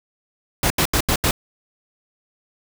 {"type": "noise bursts", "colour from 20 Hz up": "pink", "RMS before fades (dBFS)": -18, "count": 5, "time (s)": [0.63, 1.31], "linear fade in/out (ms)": 2, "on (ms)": 72, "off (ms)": 80, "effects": []}